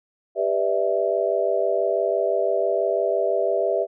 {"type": "chord", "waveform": "sine", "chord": "E minor seventh", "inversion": "first", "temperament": "just", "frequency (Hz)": [395.6, 494.4, 593.3, 659.3], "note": ["G4", "B4", "D5", "E5"], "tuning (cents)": [16, 2, 18, 0], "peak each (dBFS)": [-25, -26, -25, -23], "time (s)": [0.35, 3.87], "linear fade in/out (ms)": 50, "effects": []}